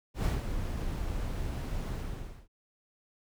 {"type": "noise with ADSR envelope", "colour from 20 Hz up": "brown", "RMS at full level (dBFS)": -26, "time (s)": [0.14, 2.48], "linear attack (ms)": 110, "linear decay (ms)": 160, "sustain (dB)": -8, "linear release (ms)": 540, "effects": []}